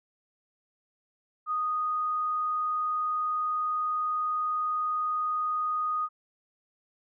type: tone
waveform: sine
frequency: 1240 Hz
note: D#6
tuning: 6 cents flat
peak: -26 dBFS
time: 1.46-6.09 s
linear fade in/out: 50 ms
effects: none